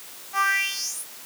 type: tone with high-pass filter sweep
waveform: 10% pulse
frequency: 392 Hz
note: G4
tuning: in tune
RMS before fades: -25 dBFS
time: 0.33-1.06 s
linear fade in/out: 50 ms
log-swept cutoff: 880 to 12000 Hz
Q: 5
effects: white hiss -42 dBFS RMS until 1.25 s + high-pass 200 Hz 12 dB/octave